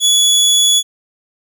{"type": "tone", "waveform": "25% pulse", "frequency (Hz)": 3398, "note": "G#7", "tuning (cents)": 39, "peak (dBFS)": -5, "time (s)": [0, 0.83], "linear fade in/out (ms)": 50, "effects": []}